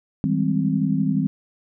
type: chord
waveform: sine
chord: Ab major seventh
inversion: second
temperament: equal with one note detuned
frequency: 159.66 / 196 / 207.7 / 261.6 Hz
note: Eb3 / G3 / Ab3 / C4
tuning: +45 / 0 / 0 / 0 cents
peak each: -23 / -23 / -27 / -23 dBFS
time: 0.24-1.27 s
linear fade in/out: 0 ms
effects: none